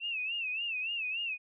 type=tone with vibrato; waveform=sine; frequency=2655 Hz; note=E7; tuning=12 cents sharp; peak=-32 dBFS; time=0-1.38 s; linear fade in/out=50 ms; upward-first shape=sine; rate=3.5 Hz; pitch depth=120 cents each way; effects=none